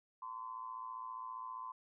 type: tone with amplitude modulation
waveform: sine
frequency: 1026 Hz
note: C6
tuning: 34 cents flat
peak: -39 dBFS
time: 0.22-1.72 s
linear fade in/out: 5 ms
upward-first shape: sine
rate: 115 Hz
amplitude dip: 75%
effects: none